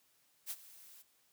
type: noise with ADSR envelope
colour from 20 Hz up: blue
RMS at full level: -39 dBFS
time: 0.46-1.03 s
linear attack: 47 ms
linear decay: 45 ms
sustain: -18 dB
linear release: 20 ms
effects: white hiss -72 dBFS RMS until 1.32 s + high-pass 80 Hz 12 dB/octave